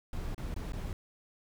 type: noise with dropouts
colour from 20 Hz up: brown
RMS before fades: -37 dBFS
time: 0.13-0.93 s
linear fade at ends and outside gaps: 1 ms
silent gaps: 0.346-0.379 / 0.542-0.562 / 0.721-0.733 s
effects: none